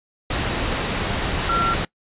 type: tone in noise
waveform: sine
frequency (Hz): 1363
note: F6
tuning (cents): -43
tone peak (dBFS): -18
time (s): 1.49-1.74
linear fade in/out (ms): 5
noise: pink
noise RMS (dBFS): -23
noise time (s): 0.3-1.85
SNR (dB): +2
effects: noise-tail reverb RT60 0.1 s tail -23 dB re dry + resampled to 8000 Hz